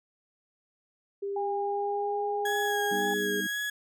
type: tone with pitch glide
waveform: sine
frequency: 398.9 to 413.7 Hz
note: G4 to G#4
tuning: +30 to -7 cents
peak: -30 dBFS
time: 1.22-3.41 s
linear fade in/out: 10 ms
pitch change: +63 cents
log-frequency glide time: 1.52-2.24 s
type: tone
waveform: sine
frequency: 811 Hz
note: G#5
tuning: 41 cents flat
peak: -30 dBFS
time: 1.36-3.14 s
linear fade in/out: 5 ms
type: tone with vibrato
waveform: 35% pulse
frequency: 1661.2 Hz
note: G#6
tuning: in tune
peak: -28 dBFS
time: 2.45-3.7 s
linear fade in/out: 5 ms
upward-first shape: sine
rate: 1.9 Hz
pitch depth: 22 cents each way
type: chord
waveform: sine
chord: G augmented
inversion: none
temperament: equal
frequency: 196 / 246.9 / 311.1 Hz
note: G3 / B3 / D#4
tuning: 0 / 0 / 0 cents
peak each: -36 / -42 / -37 dBFS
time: 2.91-3.47 s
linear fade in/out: 5 ms
effects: none